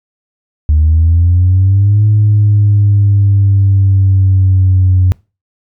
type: exponential two-way sweep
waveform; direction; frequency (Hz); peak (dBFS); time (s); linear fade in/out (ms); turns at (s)
sine; up then down; 74.8 to 106.1 to 91.7; -4; 0.69-5.12; 0; 2.05
effects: noise-tail reverb RT60 0.3 s tail -25 dB re dry + tanh soft clip ceiling -2 dBFS